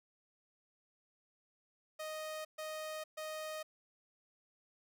sawtooth tone bursts, 622.3 Hz, D#5, in tune, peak -37 dBFS, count 3, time 1.99-3.63 s, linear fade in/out 10 ms, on 460 ms, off 130 ms, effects none

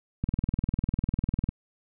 click train, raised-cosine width 5 ms, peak -14 dBFS, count 26, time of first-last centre 0.24-1.49 s, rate 20 Hz, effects none

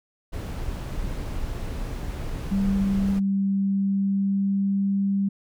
brown noise, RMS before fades -30 dBFS, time 0.32-3.2 s, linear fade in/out 20 ms
sine tone with pitch glide, 196 to 197.36 Hz, G3 to G3, 0 to +12 cents, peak -20 dBFS, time 2.51-5.29 s, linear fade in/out 10 ms, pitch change +12 cents, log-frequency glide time 3.51-4.98 s
effects none

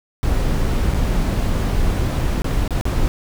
brown noise with dropouts, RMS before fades -18 dBFS, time 0.23-3.08 s, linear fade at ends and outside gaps 0 ms, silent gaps 0.938-0.945 / 2.419-2.444 / 2.678-2.707 / 2.811-2.854 s, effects none

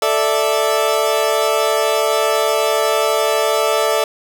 30% pulse chord, A suspended fourth, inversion none, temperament equal, 440 / 587.3 / 659.3 Hz, A4 / D5 / E5, 0 / 0 / 0 cents, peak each -16 dBFS, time 0.02-4.04 s, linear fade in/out 2 ms, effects none

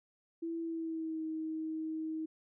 sine tone with pitch glide, 331.6 to 316.8 Hz, E4 to D#4, +10 to +31 cents, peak -35 dBFS, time 0.42-2.26 s, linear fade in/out 10 ms, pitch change -79 cents, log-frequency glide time 0.6-1.24 s, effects none

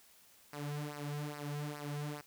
sawtooth tone with flanger, 146.83 Hz, D3, in tune, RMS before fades -41 dBFS, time 0.53-2.21 s, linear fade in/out 2 ms, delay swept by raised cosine 0.28 to 3.38 ms, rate 2.4 Hz, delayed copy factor -0.8, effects white hiss -63 dBFS RMS until 2.26 s

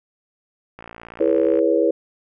click train, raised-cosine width 0.5 ms, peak -22 dBFS, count 47, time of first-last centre 0.79-1.59 s, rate 57.5 Hz
sine chord, C# minor seventh, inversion first, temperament equal with one note detuned, 329.6 / 415.3 / 484.6 / 554.4 Hz, E4 / G#4 / B4 / C#5, 0 / 0 / -33 / 0 cents, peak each -20 / -21 / -19 / -21 dBFS, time 1.2-1.91 s, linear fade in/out 5 ms
effects none

